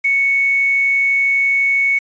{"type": "tone with quantisation", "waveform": "sine", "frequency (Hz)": 2217, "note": "C#7", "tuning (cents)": 0, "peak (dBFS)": -12, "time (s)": [0.04, 1.99], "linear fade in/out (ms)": 10, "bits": 6, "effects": ["resampled to 16000 Hz"]}